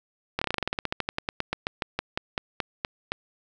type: slowing click train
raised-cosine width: 0.3 ms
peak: -10 dBFS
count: 27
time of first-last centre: 0.39-3.12 s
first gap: 25 ms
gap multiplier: 1.1
effects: none